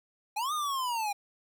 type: linear two-way sweep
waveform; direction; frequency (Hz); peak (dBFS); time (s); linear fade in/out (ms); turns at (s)
square; up then down; 797 to 1244.5 to 797; -30; 0.36-1.13; 10; 0.53
effects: 11-bit